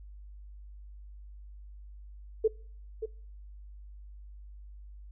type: tone with echo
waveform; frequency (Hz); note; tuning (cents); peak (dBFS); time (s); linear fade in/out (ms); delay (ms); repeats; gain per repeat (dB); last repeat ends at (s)
sine; 440; A4; 0; -20; 2.44-2.48; 10; 580; 1; -10; 3.06
effects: noise-tail reverb RT60 0.5 s tail -23 dB re dry + added 50 Hz sine -45 dBFS peak until 5.11 s